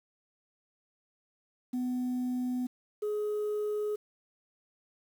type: tone pair in turn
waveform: sine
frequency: 250 / 420.4 Hz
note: B3 / G#4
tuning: +21 / +21 cents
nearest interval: major sixth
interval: 900 cents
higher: second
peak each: -27 dBFS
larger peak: neither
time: 1.73-2.67 / 3.02-3.96 s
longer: neither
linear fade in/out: 10 ms
effects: tanh soft clip ceiling -28 dBFS + 9-bit